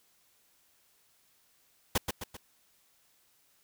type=noise with echo; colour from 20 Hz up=pink; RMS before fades=-27 dBFS; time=1.95-1.98 s; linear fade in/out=5 ms; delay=130 ms; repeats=3; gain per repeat=-6 dB; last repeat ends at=2.37 s; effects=white hiss -68 dBFS RMS until 3.63 s